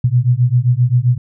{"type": "beating tone pair", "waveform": "sine", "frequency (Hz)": [119.6, 127.2], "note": ["A#2", "C3"], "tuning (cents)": [45, -48], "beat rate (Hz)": 7.6, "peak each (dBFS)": -13, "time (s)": [0.04, 1.18], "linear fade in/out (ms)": 5, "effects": []}